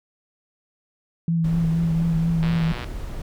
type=tone with vibrato; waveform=sine; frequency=164.81 Hz; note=E3; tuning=in tune; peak=-18 dBFS; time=1.28-2.72 s; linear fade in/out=2 ms; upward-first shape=triangle; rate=4.2 Hz; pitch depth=35 cents each way
type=noise; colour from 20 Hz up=brown; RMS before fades=-31 dBFS; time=1.44-3.22 s; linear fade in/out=5 ms
type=click train; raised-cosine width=0.3 ms; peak=-17 dBFS; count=51; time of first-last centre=2.43-2.843 s; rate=121 Hz
effects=none